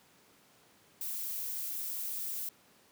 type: noise with amplitude modulation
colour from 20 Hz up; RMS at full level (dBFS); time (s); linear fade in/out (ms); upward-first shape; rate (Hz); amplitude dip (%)
violet; -36; 1.01-2.49; 2; sine; 297; 35
effects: pink hiss -63 dBFS RMS until 2.91 s + high-pass 150 Hz 12 dB/octave